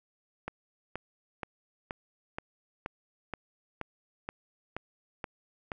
click train, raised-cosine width 0.5 ms, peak -20 dBFS, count 12, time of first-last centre 0.48-5.718 s, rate 2.1 Hz, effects none

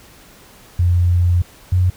sine tone pair in turn, 88 / 91 Hz, F2 / F#2, +14 / -28 cents, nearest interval minor second, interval 58 cents, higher second, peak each -11 dBFS, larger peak neither, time 0.79-1.42 / 1.72-1.9 s, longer first, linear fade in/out 5 ms, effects pink hiss -45 dBFS RMS until 1.96 s

